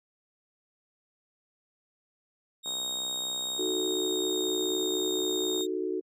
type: tone with pitch glide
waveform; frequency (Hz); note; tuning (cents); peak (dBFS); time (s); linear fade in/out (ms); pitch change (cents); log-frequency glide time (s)
30% pulse; 3729 to 3701; A#7 to A#7; 0 to -13; -28; 2.63-5.67; 50; -13; 3.48-4.77
type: click train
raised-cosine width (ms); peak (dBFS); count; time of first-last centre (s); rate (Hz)
1; -30; 190; 2.66-5.609; 64.1
type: chord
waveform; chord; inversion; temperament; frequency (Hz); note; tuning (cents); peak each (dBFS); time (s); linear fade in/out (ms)
sine; D# diminished; none; equal; 311.1 / 370 / 440; D#4 / F#4 / A4; 0 / 0 / 0; -34 / -30 / -35; 3.58-6.01; 20
effects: high-pass 200 Hz 12 dB/octave